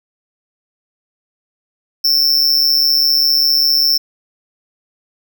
square tone with amplitude modulation, 5360 Hz, E8, 28 cents sharp, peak -7 dBFS, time 2.04-3.98 s, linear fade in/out 10 ms, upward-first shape sine, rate 145 Hz, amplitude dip 85%, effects none

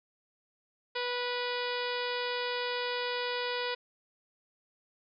harmonic tone with a mistuned harmonic, 490.3 Hz, B4, 13 cents flat, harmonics 1 / 2 / 3 / 4 / 5 / 6 / 7 / 8 / 9 / 10, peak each -35 / -38 / -40 / -41 / -42 / -43 / -43 / -44 / -45 / -45 dBFS, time 0.95-3.75 s, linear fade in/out 10 ms, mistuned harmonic 8, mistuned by -20 cents, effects none

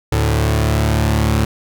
sawtooth tone pair together, 73.42 / 110 Hz, D2 / A2, 0 / 0 cents, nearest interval perfect fifth, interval 700 cents, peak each -12 dBFS, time 0.12-1.45 s, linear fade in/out 5 ms, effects none

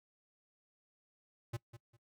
square tone with echo, 116.54 Hz, A#2, in tune, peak -37 dBFS, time 1.53-1.57 s, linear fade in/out 10 ms, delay 200 ms, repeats 2, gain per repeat -13 dB, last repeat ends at 1.97 s, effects noise-tail reverb RT60 0.1 s tail -20 dB re dry

